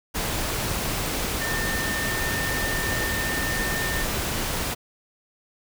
sine tone in noise, 1808 Hz, A6, 47 cents sharp, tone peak -28 dBFS, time 1.4-4.04 s, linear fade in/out 20 ms, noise pink, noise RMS -27 dBFS, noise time 0.14-4.75 s, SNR -4 dB, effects none

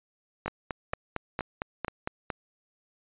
two click trains, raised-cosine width 0.5 ms, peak -15 / -16 dBFS, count 9 / 4, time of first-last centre 0.48-2.302 / 0.46-1.882 s, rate 4.39 / 2.11 Hz, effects resampled to 8000 Hz

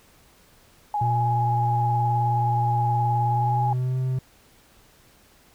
sine tone with vibrato, 830.6 Hz, G#5, in tune, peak -22 dBFS, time 0.94-3.73 s, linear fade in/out 2 ms, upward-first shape triangle, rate 19 Hz, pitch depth 36 cents each way
triangle tone with pitch glide, 120 to 129.36 Hz, B2 to C3, -49 to -19 cents, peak -20 dBFS, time 1.01-4.19 s, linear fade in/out 5 ms, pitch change +130 cents, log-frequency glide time 3.28-3.99 s
effects pink hiss -56 dBFS RMS until 5.54 s

